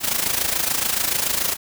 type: noise with amplitude modulation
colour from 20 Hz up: white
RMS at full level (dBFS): -19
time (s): 0-1.57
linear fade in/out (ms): 50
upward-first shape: sine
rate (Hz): 27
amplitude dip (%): 70
effects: none